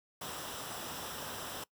pink noise with comb filter, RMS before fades -42 dBFS, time 0.21-1.64 s, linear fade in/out 5 ms, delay 0.45 ms, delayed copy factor -0.55, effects noise-tail reverb RT60 0.1 s tail -22 dB re dry + high-pass 80 Hz 12 dB/octave

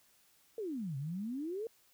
sine exponential two-way sweep, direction down then up, 469.3 to 130.81 to 469.3 Hz, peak -36 dBFS, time 0.58-1.67 s, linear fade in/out 2 ms, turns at 0.97 s, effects white hiss -68 dBFS RMS until 1.93 s

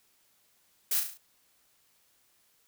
blue noise with echo, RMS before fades -28 dBFS, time 0.91-1 s, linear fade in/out 5 ms, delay 35 ms, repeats 5, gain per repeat -5 dB, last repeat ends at 1.175 s, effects white hiss -68 dBFS RMS until 2.67 s

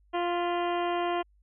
harmonic tone with a mistuned harmonic, 349.2 Hz, F4, in tune, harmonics 1 / 2 / 3 / 4 / 5 / 6 / 7 / 8 / 9, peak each -30 / -30 / -34 / -41 / -44 / -45 / -45 / -44 / -45 dBFS, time 0.13-1.23 s, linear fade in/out 20 ms, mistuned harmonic 6, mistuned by -62 cents, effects added 50 Hz sine -60 dBFS peak until 1.42 s

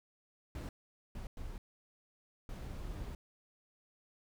brown noise bursts at uneven times, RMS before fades -43 dBFS, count 4, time 0.55-0.69 / 1.15-1.27 / 1.37-1.58 / 2.49-3.15 s, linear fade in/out 2 ms, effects none

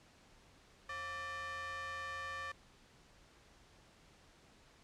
square ring-modulated tone, 310.9 Hz, D#4, 1 cent flat, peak -39 dBFS, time 0.89-2.52 s, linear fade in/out 5 ms, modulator 1470 Hz, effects pink hiss -64 dBFS RMS until 4.83 s + low-pass 7000 Hz 12 dB/octave

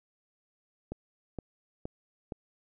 click train, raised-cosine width 2 ms, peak -23 dBFS, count 4, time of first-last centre 0.92-2.322 s, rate 2.14 Hz, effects none

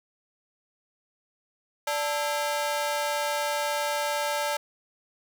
sawtooth ring-modulated tone, 735 Hz, F#5, 12 cents flat, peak -19 dBFS, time 1.87-4.57 s, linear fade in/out 5 ms, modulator 151 Hz, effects none

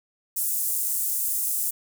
pink high-pass noise, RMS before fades -26 dBFS, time 0.36-1.71 s, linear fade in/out 10 ms, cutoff 8600 Hz, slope 24 dB/octave, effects none

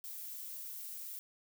violet noise, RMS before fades -45 dBFS, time 0.04-1.19 s, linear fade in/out 0 ms, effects none

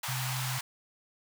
pink high-pass noise, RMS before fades -36 dBFS, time 0.03-0.61 s, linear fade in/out 5 ms, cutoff 720 Hz, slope 48 dB/octave
sine tone, 128.4 Hz, C3, 32 cents flat, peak -33 dBFS, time 0.08-0.59 s, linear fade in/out 10 ms
effects none

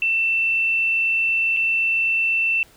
sine tone with dropouts, 2678 Hz, E7, 27 cents sharp, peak -17 dBFS, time 0.02-2.63 s, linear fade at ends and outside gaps 1 ms, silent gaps 1.565-1.57 s, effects pink hiss -52 dBFS RMS until 2.76 s

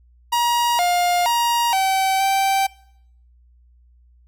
45% pulse tone with pitch steps, 952 / 707 / 945 / 768 / 778 Hz, A#5 / F5 / A#5 / G5 / G5, +36 / +21 / +23 / -36 / -13 cents, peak -16 dBFS, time 0.32-2.67 s, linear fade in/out 10 ms, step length 470 ms, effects noise-tail reverb RT60 0.7 s tail -23 dB re dry + added 60 Hz sine -50 dBFS peak until 4.27 s

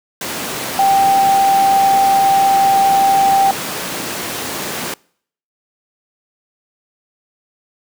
sine tone in noise, 784 Hz, G5, in tune, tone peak -9 dBFS, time 0.79-3.51 s, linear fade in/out 2 ms, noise pink, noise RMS -22 dBFS, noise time 0.21-4.94 s, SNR +10 dB, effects noise-tail reverb RT60 0.6 s tail -26 dB re dry + high-pass 200 Hz 12 dB/octave

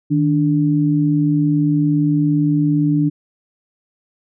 sine tone pair together, 154.9 / 292.4 Hz, D#3 / D4, -7 / -7 cents, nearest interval major seventh, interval 1100 cents, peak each -16 / -15 dBFS, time 0.1-3.1 s, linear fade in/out 20 ms, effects none

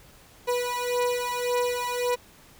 30% pulse beating tone pair, 489 / 490.8 Hz, B4 / B4, -17 / -11 cents, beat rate 1.8 Hz, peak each -25 dBFS, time 0.47-2.16 s, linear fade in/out 20 ms, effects pink hiss -53 dBFS RMS until 2.59 s

